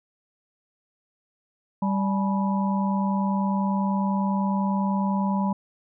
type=harmonic tone with a mistuned harmonic; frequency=196 Hz; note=G3; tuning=in tune; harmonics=1 / 3 / 4 / 5; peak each=-22 / -36 / -32 / -30 dBFS; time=1.82-5.53 s; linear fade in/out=5 ms; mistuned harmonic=4; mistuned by=+140 cents; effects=none